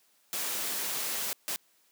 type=noise bursts at uneven times; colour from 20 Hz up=white; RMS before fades=-33 dBFS; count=2; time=0.33-1.33 / 1.48-1.56 s; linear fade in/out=0 ms; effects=white hiss -67 dBFS RMS until 1.91 s + high-pass 200 Hz 12 dB/octave